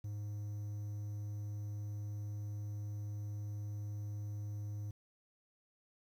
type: tone with quantisation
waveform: triangle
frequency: 103.83 Hz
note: G#2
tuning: in tune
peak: -37 dBFS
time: 0.04-4.91 s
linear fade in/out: 5 ms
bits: 11
effects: none